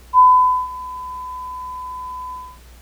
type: tone with ADSR envelope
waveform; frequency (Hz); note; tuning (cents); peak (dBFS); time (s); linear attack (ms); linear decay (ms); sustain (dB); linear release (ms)
sine; 1007; B5; +33; -5; 0.13-2.59; 56; 490; -22; 270
effects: added 60 Hz sine -42 dBFS peak until 2.81 s + pink hiss -49 dBFS RMS until 2.81 s